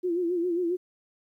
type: tone with vibrato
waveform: sine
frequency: 349.2 Hz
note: F4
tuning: in tune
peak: -24 dBFS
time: 0.03-0.77 s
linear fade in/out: 20 ms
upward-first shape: sine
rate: 7.4 Hz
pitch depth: 80 cents each way
effects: 11-bit